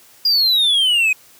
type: exponential sweep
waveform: triangle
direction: down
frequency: 4887 to 2484 Hz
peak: -11 dBFS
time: 0.25-1.13 s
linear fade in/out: 5 ms
effects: white hiss -48 dBFS RMS until 1.39 s + high-pass 60 Hz 12 dB/octave